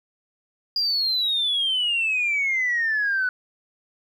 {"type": "exponential sweep", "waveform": "sine", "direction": "down", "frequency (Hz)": [4859, 1478], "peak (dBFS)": -19, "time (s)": [0.76, 3.29], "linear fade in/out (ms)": 2, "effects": ["tanh soft clip ceiling -16 dBFS", "10-bit"]}